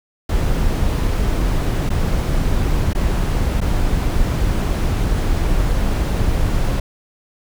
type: noise with dropouts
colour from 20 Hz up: brown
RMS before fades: -17 dBFS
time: 0.29-6.8 s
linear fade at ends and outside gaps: 5 ms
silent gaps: 1.893-1.901 / 2.933-2.949 / 3.605-3.613 s
effects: none